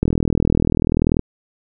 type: click train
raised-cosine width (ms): 3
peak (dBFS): -3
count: 48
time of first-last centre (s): 0.03-1.193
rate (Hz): 40.4
effects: none